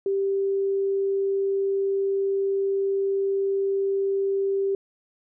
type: tone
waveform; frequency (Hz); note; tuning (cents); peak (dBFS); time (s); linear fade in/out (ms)
sine; 392.3; G4; +1; -21; 0.06-4.75; 2
effects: none